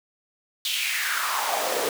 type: noise with high-pass filter sweep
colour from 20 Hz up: pink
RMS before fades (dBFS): -26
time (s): 0.65-1.89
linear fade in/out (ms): 2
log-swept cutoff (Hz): 3400 to 410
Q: 3.6
effects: none